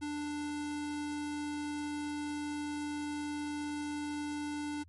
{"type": "tone", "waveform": "square", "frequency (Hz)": 295, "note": "D4", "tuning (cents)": 8, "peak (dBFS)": -36, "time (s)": [0.01, 4.84], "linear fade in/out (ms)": 20, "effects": ["added 85 Hz sine -55 dBFS peak until 4.88 s", "MP3 48 kbps"]}